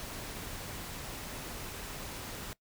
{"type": "noise", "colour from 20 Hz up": "pink", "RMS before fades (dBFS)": -42, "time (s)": [0, 2.53], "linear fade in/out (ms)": 0, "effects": ["noise-tail reverb RT60 0.1 s tail -20 dB re dry"]}